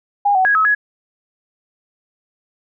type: tone with pitch steps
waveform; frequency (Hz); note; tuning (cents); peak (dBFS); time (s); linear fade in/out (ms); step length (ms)
sine; 813 / 751 / 1655 / 1286 / 1678; G#5 / F#5 / G#6 / E6 / G#6; -37 / +26 / -6 / -43 / +17; -11; 0.25-0.75; 10; 100
effects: none